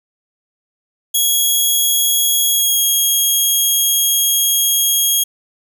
5% pulse tone with pitch glide, 3322 to 3271 Hz, G#7 to G#7, 0 to -27 cents, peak -5 dBFS, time 1.14-5.24 s, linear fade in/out 10 ms, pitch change -27 cents, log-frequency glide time 2.49-2.84 s, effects none

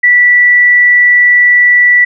sine tone, 1960 Hz, B6, 14 cents flat, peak -3 dBFS, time 0.03-2.05 s, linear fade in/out 10 ms, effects none

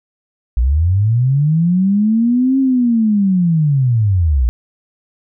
sine linear two-way sweep, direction up then down, 55.4 to 270.5 to 55.4 Hz, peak -10 dBFS, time 0.57-4.49 s, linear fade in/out 0 ms, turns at 2.59 s, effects none

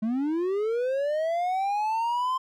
triangle linear sweep, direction up, 210.4 to 1046 Hz, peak -22 dBFS, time 0.02-2.38 s, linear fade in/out 10 ms, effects none

